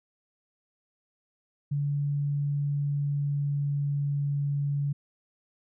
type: tone with pitch glide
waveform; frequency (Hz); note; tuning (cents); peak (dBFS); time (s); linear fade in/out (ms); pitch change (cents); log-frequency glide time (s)
sine; 143.6 to 142.61; D3 to C#3; -39 to +49; -25; 1.71-4.93; 10; -12; 2.5-4.39
effects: none